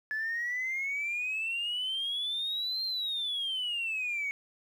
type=exponential two-way sweep; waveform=sine; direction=up then down; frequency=1716 to 4201 to 2212 Hz; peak=-29 dBFS; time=0.11-4.31 s; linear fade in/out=0 ms; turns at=2.84 s; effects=tanh soft clip ceiling -27 dBFS + 10-bit